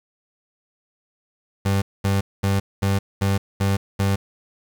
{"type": "tone bursts", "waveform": "30% pulse", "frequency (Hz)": 98.3, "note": "G2", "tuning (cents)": 5, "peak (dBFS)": -15, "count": 7, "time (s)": [1.65, 4.16], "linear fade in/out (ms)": 10, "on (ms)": 170, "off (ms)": 220, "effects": ["8-bit"]}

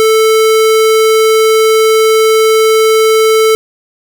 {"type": "tone", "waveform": "square", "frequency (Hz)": 440, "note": "A4", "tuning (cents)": 0, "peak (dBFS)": -6, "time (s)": [0, 3.55], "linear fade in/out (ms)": 0, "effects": ["8-bit"]}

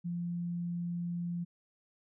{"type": "tone", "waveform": "sine", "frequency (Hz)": 173.1, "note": "F3", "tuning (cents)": -15, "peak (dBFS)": -33, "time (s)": [0.04, 1.45], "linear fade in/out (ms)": 20, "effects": []}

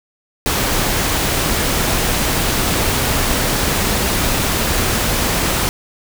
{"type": "noise", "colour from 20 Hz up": "pink", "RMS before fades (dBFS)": -17, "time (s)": [0.46, 5.69], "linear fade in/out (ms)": 0, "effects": []}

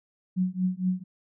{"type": "tone with tremolo", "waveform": "sine", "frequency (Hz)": 184.1, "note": "F#3", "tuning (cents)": -8, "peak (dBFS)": -20, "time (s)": [0.36, 1.04], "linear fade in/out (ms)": 20, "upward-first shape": "triangle", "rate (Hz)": 4.3, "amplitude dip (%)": 100, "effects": []}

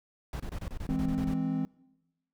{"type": "noise bursts", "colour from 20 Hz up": "brown", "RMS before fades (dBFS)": -36, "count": 11, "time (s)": [0.33, 1.339], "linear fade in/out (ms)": 2, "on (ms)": 69, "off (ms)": 25}
{"type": "chord", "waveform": "triangle", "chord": "E augmented", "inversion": "none", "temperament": "equal", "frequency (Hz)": [164.81, 207.7, 261.6], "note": ["E3", "G#3", "B#3"], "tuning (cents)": [0, 0, 0], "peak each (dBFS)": [-31, -33, -28], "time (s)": [0.89, 1.65], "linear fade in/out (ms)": 0}
{"effects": ["noise-tail reverb RT60 1.0 s tail -23 dB re dry"]}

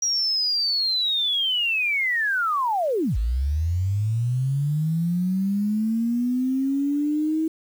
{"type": "linear two-way sweep", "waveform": "sine", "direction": "down then up", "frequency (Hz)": [5730, 51.91, 321.7], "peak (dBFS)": -20, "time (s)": [0.02, 7.48], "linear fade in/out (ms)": 5, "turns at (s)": 3.17, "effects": ["8-bit"]}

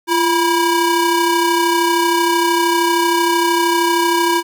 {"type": "ring-modulated tone", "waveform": "35% pulse", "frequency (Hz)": 655, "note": "E5", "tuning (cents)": -11, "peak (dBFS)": -8, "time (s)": [0.07, 4.43], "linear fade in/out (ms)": 50, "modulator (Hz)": 311, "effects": []}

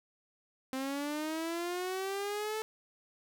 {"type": "linear sweep", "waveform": "sawtooth", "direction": "up", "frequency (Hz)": [260, 439.8], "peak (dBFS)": -30, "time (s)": [0.73, 2.62], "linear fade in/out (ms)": 0, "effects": []}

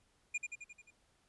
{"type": "tone with echo", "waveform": "square", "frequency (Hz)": 2421, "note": "D#7", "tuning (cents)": -48, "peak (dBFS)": -34, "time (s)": [0.34, 0.38], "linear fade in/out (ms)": 10, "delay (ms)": 88, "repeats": 6, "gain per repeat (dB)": -4, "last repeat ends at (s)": 0.908, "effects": ["pink hiss -73 dBFS RMS until 1.28 s", "resampled to 24000 Hz"]}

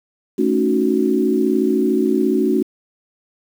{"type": "chord", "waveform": "sine", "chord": "D# half-diminished seventh", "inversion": "second", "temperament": "equal", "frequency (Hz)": [220, 277.2, 311.1, 370], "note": ["A3", "C#4", "D#4", "F#4"], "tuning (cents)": [0, 0, 0, 0], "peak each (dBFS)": [-20, -19, -22, -18], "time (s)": [0.38, 2.63], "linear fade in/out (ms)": 10, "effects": ["7-bit"]}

